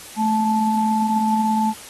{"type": "tone pair together", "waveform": "sine", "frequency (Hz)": [218.2, 872.8], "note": ["A3", "A5"], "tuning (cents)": [-14, -14], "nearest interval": "2 octaves", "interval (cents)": 2400, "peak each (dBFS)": -19, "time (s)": [0.16, 1.74], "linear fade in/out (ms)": 50, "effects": ["white hiss -39 dBFS RMS until 1.89 s", "AAC 32 kbps"]}